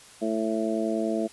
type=harmonic tone; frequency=110.6 Hz; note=A2; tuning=9 cents sharp; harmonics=2 / 3 / 4 / 5 / 6; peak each=-29 / -29 / -33 / -35 / -30 dBFS; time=0.21-1.28 s; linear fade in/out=20 ms; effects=white hiss -50 dBFS RMS until 1.32 s + resampled to 24000 Hz